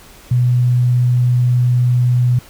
sine tone, 123.47 Hz, B2, in tune, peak -10 dBFS, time 0.31-2.39 s, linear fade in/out 5 ms, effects pink hiss -42 dBFS RMS until 2.49 s

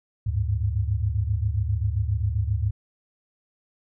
sine tone cluster, 73.9 / 99.6 / 107.1 Hz, D2 / G2 / A2, +11 / +28 / -46 cents, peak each -26 dBFS, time 0.26-2.71 s, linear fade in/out 10 ms, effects none

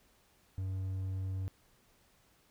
triangle tone, 94.8 Hz, F#2, 43 cents sharp, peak -32 dBFS, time 0.58-1.48 s, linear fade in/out 0 ms, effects pink hiss -68 dBFS RMS until 2.5 s

